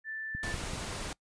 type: tone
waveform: sine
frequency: 1764 Hz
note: A6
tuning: 4 cents sharp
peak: -36 dBFS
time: 0.04-0.56 s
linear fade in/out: 50 ms
type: click train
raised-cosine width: 5 ms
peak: -27 dBFS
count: 5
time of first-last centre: 0.35-0.735 s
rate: 10.4 Hz
type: noise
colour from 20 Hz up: pink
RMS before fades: -38 dBFS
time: 0.43-1.13 s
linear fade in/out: 2 ms
effects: noise-tail reverb RT60 0.1 s tail -23 dB re dry + resampled to 22050 Hz